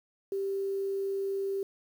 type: tone with quantisation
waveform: sine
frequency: 392 Hz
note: G4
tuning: in tune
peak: -29 dBFS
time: 0.32-1.63 s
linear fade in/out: 2 ms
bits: 9
effects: none